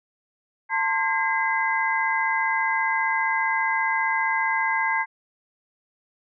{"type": "tone cluster", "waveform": "sine", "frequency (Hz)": [895, 1050, 1614, 2040], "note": ["A5", "C6", "G#6", "C7"], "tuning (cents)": [29, 6, -50, -44], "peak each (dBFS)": [-25, -29, -27, -25], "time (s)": [0.69, 5.06], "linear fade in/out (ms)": 50, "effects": []}